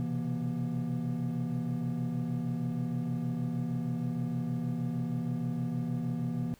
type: tone cluster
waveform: triangle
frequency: 124.8 / 131.2 / 166.5 / 238.7 Hz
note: B2 / C3 / E3 / A#3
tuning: +19 / +5 / +18 / +41 cents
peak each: -36 / -34 / -32 / -32 dBFS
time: 0-6.54 s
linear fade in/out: 0 ms
effects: tanh soft clip ceiling -22 dBFS + pink hiss -62 dBFS RMS until 6.59 s